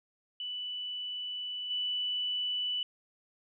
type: tone with level steps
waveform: sine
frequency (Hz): 2974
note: F#7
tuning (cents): +8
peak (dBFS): -35 / -30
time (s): 0.4-2.83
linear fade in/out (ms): 2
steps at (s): 1.7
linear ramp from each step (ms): 10
effects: none